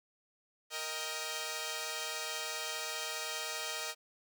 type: chord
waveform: 5% pulse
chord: Eb major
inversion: second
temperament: equal with one note detuned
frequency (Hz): 466.2 / 626.6 / 784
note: Bb4 / Eb5 / G5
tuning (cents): 0 / +12 / 0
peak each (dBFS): -30 / -28 / -33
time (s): 0.7-3.95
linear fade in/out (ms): 50
effects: none